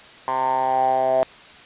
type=tone with band-pass filter sweep; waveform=10% pulse; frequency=130.7 Hz; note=C3; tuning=1 cent flat; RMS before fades=-20 dBFS; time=0.28-1.23 s; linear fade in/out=0 ms; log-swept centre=1000 to 660 Hz; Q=8.4; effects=white hiss -44 dBFS RMS until 1.65 s + resampled to 8000 Hz